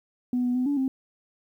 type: tone with pitch steps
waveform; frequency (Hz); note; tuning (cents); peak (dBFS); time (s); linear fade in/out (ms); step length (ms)
sine; 247.9 / 246.3 / 252.4 / 286 / 264.3; B3 / B3 / B3 / D4 / C4; +7 / -5 / +38 / -46 / +18; -21; 0.33-0.88; 2; 110
effects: tanh soft clip ceiling -18 dBFS + 10-bit